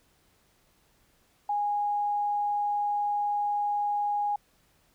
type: tone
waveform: sine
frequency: 824 Hz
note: G#5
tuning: 14 cents flat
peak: -25 dBFS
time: 1.49-4.36 s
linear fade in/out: 5 ms
effects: pink hiss -66 dBFS RMS until 4.94 s